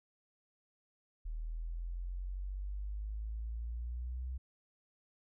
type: exponential sweep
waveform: sine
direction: up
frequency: 38.89 to 64.3 Hz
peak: -37 dBFS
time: 1.25-4.38 s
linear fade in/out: 10 ms
effects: none